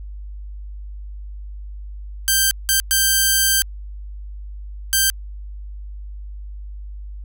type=tone bursts at uneven times; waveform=5% pulse; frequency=1568 Hz; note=G6; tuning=in tune; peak=-3 dBFS; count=4; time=2.28-2.51 / 2.69-2.8 / 2.91-3.62 / 4.93-5.1 s; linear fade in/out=0 ms; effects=added 50 Hz sine -30 dBFS peak until 7.24 s